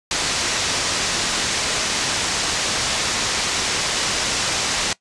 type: low-pass noise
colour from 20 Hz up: white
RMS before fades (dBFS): -22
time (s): 0.11-4.93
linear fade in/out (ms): 2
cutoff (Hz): 7100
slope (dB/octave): 24
effects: noise-tail reverb RT60 0.1 s tail -20 dB re dry + resampled to 24000 Hz